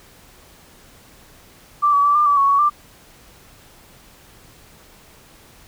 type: tone with pitch steps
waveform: sine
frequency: 1174 / 1140 / 1159 / 1197 / 1152 / 1110 / 1121 / 1183 Hz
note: D6 / C#6 / D6 / D6 / D6 / C#6 / C#6 / D6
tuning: -1 / +48 / -23 / +33 / -34 / +2 / +19 / +12 cents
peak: -12 dBFS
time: 1.82-2.7 s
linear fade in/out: 20 ms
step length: 110 ms
effects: pink hiss -48 dBFS RMS until 5.67 s